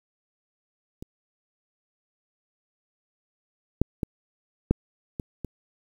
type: clicks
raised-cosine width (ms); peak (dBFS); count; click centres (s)
3; -24 / -6 / -13 / -6 / -18 / -19; 6; 1.025 / 3.816 / 4.032 / 4.71 / 5.198 / 5.447
effects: 8-bit